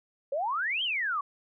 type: exponential two-way sweep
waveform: sine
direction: up then down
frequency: 527 to 3246 to 1095 Hz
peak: -27 dBFS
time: 0.32-1.21 s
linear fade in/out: 5 ms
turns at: 0.83 s
effects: none